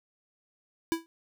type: tone with exponential decay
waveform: square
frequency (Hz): 329.6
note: E4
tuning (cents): 0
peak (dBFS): -22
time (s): 0.92-1.06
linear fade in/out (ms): 0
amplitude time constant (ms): 29
effects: none